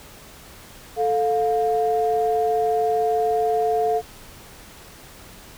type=tone pair together; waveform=sine; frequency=440 / 706.8 Hz; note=A4 / F5; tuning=0 / +21 cents; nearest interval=minor sixth; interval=821 cents; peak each=-20 / -20 dBFS; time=0.96-4.02 s; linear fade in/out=50 ms; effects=tanh soft clip ceiling -10 dBFS + pink hiss -44 dBFS RMS until 5.57 s